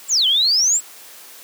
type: exponential two-way sweep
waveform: sine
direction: down then up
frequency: 7902 to 2999 to 7902 Hz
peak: -13 dBFS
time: 0.08-0.81 s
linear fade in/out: 50 ms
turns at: 0.27 s
effects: white hiss -41 dBFS RMS until 1.43 s + high-pass 300 Hz 12 dB/octave